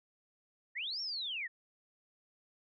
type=linear two-way sweep; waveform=sine; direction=up then down; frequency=1752 to 5588 to 1752 Hz; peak=-36 dBFS; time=0.75-1.48 s; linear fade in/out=20 ms; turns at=1.01 s; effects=none